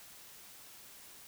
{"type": "silence", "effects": ["white hiss -54 dBFS RMS until 1.27 s"]}